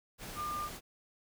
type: tone in noise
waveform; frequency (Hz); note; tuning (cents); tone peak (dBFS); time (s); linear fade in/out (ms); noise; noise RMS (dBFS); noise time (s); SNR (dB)
sine; 1200; D6; +37; -35; 0.35-0.7; 50; pink; -45; 0.18-0.81; +7
effects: none